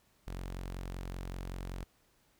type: tone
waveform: sawtooth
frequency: 45.24 Hz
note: F#1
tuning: 38 cents flat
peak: -35 dBFS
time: 0.27-1.84 s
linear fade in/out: 0 ms
effects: pink hiss -70 dBFS RMS until 2.39 s